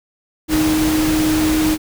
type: tone in noise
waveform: sine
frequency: 311.1 Hz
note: D#4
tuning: in tune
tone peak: -14 dBFS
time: 0.48-1.78 s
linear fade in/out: 50 ms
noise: pink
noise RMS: -22 dBFS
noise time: 0.48-1.78 s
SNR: +5 dB
effects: none